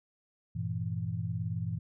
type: chord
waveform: sine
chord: E diminished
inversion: first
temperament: equal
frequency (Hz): 98 / 116.54 / 164.81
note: G2 / Bb2 / E3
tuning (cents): 0 / 0 / 0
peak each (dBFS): -36 / -35 / -36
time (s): 0.55-1.79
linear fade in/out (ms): 10
effects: none